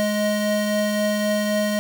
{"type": "tone pair together", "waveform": "square", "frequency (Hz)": [210, 626.2], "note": ["G#3", "D#5"], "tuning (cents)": [19, 11], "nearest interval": "octave + perfect fifth", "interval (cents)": 1892, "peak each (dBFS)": -23, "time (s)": [0, 1.79], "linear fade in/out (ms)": 0, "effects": []}